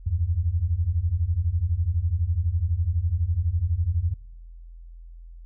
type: beating tone pair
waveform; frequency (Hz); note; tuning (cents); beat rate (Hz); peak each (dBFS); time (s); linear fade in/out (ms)
sine; 78.4 / 90.4; D#2 / F#2; +14 / -40; 12; -25 / -23; 0.06-4.14; 10
effects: noise-tail reverb RT60 1.0 s tail -23 dB re dry + added 42 Hz sine -40 dBFS peak until 5.45 s